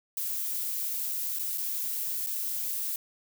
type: noise with dropouts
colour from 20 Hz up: violet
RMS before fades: -32 dBFS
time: 0.17-2.96 s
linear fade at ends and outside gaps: 2 ms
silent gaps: 1.388-1.393 / 1.576-1.58 / 2.264-2.269 s
effects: none

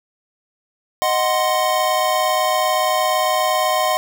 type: chord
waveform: square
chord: C diminished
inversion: first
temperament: equal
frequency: 622.3 / 740 / 1046.5 Hz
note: Eb5 / Gb5 / C6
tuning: 0 / 0 / 0 cents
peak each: -21 dBFS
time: 1.02-3.97 s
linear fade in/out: 0 ms
effects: none

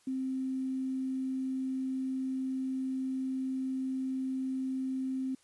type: tone with quantisation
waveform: sine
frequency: 262.3 Hz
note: C4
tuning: 4 cents sharp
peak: -31 dBFS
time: 0.07-5.35 s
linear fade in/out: 5 ms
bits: 10
effects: white hiss -66 dBFS RMS until 5.43 s + resampled to 24000 Hz

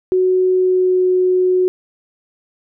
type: tone with pitch glide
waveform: sine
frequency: 370 to 367.2 Hz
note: F#4 to F#4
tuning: 0 to -13 cents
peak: -11 dBFS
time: 0.12-1.68 s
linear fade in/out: 0 ms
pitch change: -13 cents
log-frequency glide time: 0.53-1.07 s
effects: none

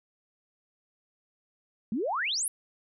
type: exponential sweep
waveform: sine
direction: up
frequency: 196 to 11540 Hz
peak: -27 dBFS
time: 1.92-2.48 s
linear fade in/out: 2 ms
effects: none

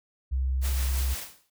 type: tone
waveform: sine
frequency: 65.41 Hz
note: C2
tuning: in tune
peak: -24 dBFS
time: 0.31-1.15 s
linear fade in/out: 20 ms
type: noise with tremolo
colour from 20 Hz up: white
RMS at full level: -35 dBFS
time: 0.61-1.24 s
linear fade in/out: 50 ms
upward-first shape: sine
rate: 5.9 Hz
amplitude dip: 30%
type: noise with exponential decay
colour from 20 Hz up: white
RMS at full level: -36 dBFS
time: 1.21-1.5 s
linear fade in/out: 5 ms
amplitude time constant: 62 ms
effects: noise-tail reverb RT60 0.1 s tail -26 dB re dry

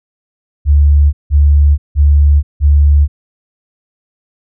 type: tone bursts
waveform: sine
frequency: 72.6 Hz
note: D2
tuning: 19 cents flat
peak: -4 dBFS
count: 4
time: 0.65-3.08 s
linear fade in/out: 50 ms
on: 480 ms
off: 170 ms
effects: none

